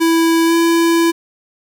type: tone with pitch glide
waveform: square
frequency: 329.9 to 334.3 Hz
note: E4 to E4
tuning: +1 to +24 cents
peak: -11 dBFS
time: 0-1.12 s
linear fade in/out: 20 ms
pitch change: +23 cents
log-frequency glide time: 0.45-0.54 s
effects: 8-bit